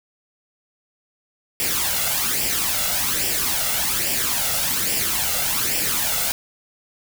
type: noise with flanger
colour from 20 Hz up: white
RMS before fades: -22 dBFS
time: 1.6-6.32 s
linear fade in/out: 0 ms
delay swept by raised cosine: 0.38 to 1.48 ms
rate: 1.2 Hz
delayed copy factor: +0.6
effects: none